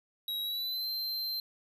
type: tone with pitch glide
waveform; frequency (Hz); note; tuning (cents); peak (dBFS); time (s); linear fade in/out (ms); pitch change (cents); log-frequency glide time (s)
square; 3848 to 4124; B7 to C8; -46 to -26; -33; 0.28-1.4; 2; +120; 0.42-0.88
effects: none